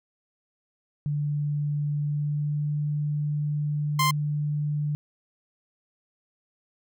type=tone with pitch glide; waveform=sine; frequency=146.83 to 148.19 Hz; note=D3 to D3; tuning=0 to +16 cents; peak=-24 dBFS; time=1.06-4.95 s; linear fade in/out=0 ms; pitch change=+16 cents; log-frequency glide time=2.02-2.7 s
type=tone; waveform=sawtooth; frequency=1046 Hz; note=C6; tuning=1 cent flat; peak=-17 dBFS; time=3.99-4.11 s; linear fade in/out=5 ms
effects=none